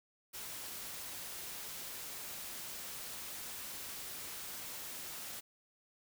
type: noise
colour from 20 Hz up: white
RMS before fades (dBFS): -45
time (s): 0.33-5.41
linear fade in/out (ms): 20
effects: none